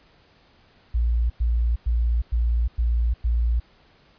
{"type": "tone bursts", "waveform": "sine", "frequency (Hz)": 58.27, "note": "A#1", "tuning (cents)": 0, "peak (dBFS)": -18, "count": 6, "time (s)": [0.94, 3.6], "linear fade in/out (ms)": 10, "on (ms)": 360, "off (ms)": 100, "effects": ["pink hiss -57 dBFS RMS until 4.18 s", "resampled to 11025 Hz"]}